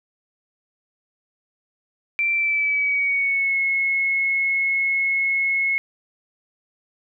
sine tone with pitch glide, 2349 to 2179 Hz, D7 to C#7, 0 to -30 cents, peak -18 dBFS, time 2.19-5.78 s, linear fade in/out 0 ms, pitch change -130 cents, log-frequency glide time 2.32-3.58 s, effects none

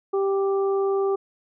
harmonic tone, 392 Hz, G4, in tune, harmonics 1 / 2 / 3, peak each -20 / -32 / -33 dBFS, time 0.13-1.16 s, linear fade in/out 10 ms, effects none

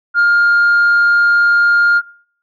sine tone, 1409 Hz, F6, 15 cents sharp, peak -6 dBFS, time 0.14-2.02 s, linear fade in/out 50 ms, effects noise-tail reverb RT60 0.6 s tail -22 dB re dry + tanh soft clip ceiling -6 dBFS

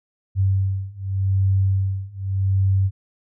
sine beating tone pair, 96 / 96.85 Hz, G2 / G2, -36 / -20 cents, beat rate 0.85 Hz, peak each -21 / -20 dBFS, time 0.35-2.91 s, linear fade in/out 50 ms, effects none

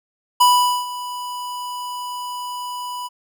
square tone with ADSR envelope, 987 Hz, B5, 1 cent flat, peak -10 dBFS, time 0.4-3.09 s, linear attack 11 ms, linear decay 440 ms, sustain -17 dB, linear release 28 ms, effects none

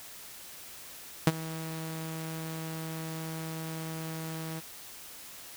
sawtooth tone with ADSR envelope, 160.8 Hz, E3, 43 cents flat, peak -13 dBFS, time 1.27-4.61 s, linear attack 3 ms, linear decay 35 ms, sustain -19 dB, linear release 26 ms, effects white hiss -47 dBFS RMS until 5.56 s

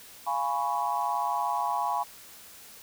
sine chord, C# dominant seventh, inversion first, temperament equal, 698.5 / 830.6 / 987.8 / 1108.7 Hz, E#5 / G#5 / B5 / C#6, 0 / 0 / 0 / 0 cents, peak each -34 / -30 / -30 / -33 dBFS, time 0.26-2.04 s, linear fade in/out 20 ms, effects white hiss -49 dBFS RMS until 2.82 s

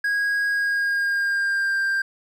triangle tone with pitch glide, 1645 to 1585.3 Hz, G#6 to G6, -17 to +19 cents, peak -18 dBFS, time 0.04-2.02 s, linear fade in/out 5 ms, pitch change -64 cents, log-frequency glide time 0.48-1.79 s, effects none

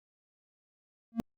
triangle tone with exponential growth, 229.3 Hz, A#3, 28 cents flat, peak -20 dBFS, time 1.12-1.2 s, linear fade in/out 0 ms, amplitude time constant 16 ms, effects Opus 48 kbps

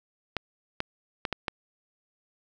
clicks, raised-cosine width 0.3 ms, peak -12 dBFS, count 5, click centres 0.367 / 0.804 / 1.252 / 1.327 / 1.482 s, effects none

